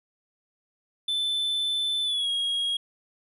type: tone with pitch glide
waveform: triangle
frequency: 3522 to 3286 Hz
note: A7 to G#7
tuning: +1 to -19 cents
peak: -23 dBFS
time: 1.08-2.77 s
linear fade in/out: 5 ms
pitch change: -120 cents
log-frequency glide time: 2.03-2.29 s
effects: resampled to 32000 Hz

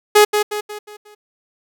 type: tone with echo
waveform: sawtooth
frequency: 419 Hz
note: G#4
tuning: 15 cents sharp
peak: -3 dBFS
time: 0.15-0.25 s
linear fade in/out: 10 ms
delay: 180 ms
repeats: 5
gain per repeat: -7 dB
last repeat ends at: 1.15 s
effects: none

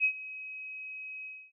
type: tone with ADSR envelope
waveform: sine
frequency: 2542 Hz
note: D#7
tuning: 36 cents sharp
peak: -21 dBFS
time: 0-1.52 s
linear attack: 42 ms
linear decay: 81 ms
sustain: -18 dB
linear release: 270 ms
effects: none

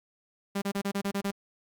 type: tone bursts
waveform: sawtooth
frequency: 199 Hz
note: G3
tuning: 26 cents sharp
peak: -24 dBFS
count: 8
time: 0.55-1.312 s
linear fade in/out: 10 ms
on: 69 ms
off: 30 ms
effects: Opus 48 kbps

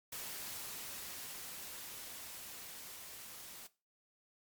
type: noise with level ramp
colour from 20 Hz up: white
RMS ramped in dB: -44 to -51 dBFS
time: 0.12-3.67 s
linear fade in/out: 5 ms
effects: noise-tail reverb RT60 0.3 s tail -18 dB re dry + MP3 96 kbps

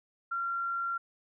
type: tone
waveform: sine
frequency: 1375 Hz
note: F6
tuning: 27 cents flat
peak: -30 dBFS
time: 0.31-0.98 s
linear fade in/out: 10 ms
effects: none

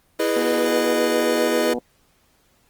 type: chord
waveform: square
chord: E major seventh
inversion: none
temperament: equal with one note detuned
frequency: 329.6 / 415.3 / 493.9 / 612.6 Hz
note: E4 / G#4 / B4 / D#5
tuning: 0 / 0 / 0 / -27 cents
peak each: -25 dBFS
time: 0.19-1.74 s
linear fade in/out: 10 ms
type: harmonic tone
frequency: 121.6 Hz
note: B2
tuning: 26 cents flat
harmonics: 2 / 3 / 4 / 5 / 6 / 7 / 8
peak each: -27 / -33 / -28 / -38 / -34 / -39 / -46 dBFS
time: 0.36-1.79 s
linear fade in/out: 5 ms
effects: pink hiss -61 dBFS RMS until 2.69 s + Opus 24 kbps

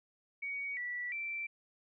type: tone with pitch steps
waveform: sine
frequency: 2247 / 1956 / 2341 Hz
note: C#7 / B6 / D7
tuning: +23 / -17 / -6 cents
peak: -36 dBFS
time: 0.42-1.47 s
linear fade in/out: 10 ms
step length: 350 ms
effects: none

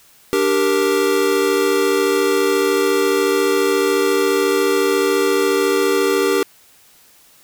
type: chord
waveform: square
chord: G minor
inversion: second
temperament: equal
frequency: 293.7 / 392 / 466.2 Hz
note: D4 / G4 / Bb4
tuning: 0 / 0 / 0 cents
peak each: -23 / -17 / -20 dBFS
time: 0.33-6.43 s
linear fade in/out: 0 ms
effects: white hiss -50 dBFS RMS until 7.43 s

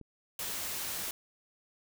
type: click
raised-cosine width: 3 ms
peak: -36 dBFS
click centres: 0.013 s
type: noise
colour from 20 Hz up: white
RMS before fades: -37 dBFS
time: 0.39-1.11 s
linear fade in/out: 2 ms
effects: none

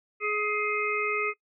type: harmonic tone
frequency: 420 Hz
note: G#4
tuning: 19 cents sharp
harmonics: 1 / 3 / 5 / 6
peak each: -31 / -31 / -31 / -31 dBFS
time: 0.2-1.34 s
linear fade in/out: 50 ms
effects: noise-tail reverb RT60 0.1 s tail -22 dB re dry

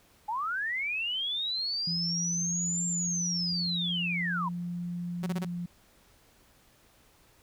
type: linear two-way sweep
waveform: sine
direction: up then down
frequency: 819 to 7420 to 923 Hz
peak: -29 dBFS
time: 0.28-4.49 s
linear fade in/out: 10 ms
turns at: 2.87 s
type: tone with pitch glide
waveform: sine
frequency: 171 to 174.59 Hz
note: F3 to F3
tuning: -36 to 0 cents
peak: -32 dBFS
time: 1.87-5.66 s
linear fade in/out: 5 ms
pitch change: +36 cents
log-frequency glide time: 2.05-2.92 s
type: tone bursts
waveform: sawtooth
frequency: 186.9 Hz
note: F#3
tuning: 18 cents sharp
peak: -28 dBFS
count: 4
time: 5.23-5.449 s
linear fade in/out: 5 ms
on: 33 ms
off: 29 ms
effects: pink hiss -62 dBFS RMS until 7.42 s

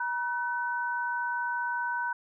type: tone pair together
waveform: sine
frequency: 957 / 1512.1 Hz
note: A#5 / F#6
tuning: +45 / +37 cents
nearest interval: minor sixth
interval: 792 cents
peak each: -31 / -31 dBFS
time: 0-2.13 s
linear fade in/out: 5 ms
effects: none

